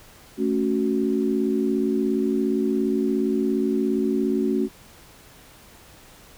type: chord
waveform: sine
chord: F# minor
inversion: first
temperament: equal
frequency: 220 / 277.2 / 370 Hz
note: A3 / C#4 / F#4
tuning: 0 / 0 / 0 cents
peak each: -24 dBFS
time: 0.37-4.69 s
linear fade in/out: 50 ms
effects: pink hiss -49 dBFS RMS until 6.37 s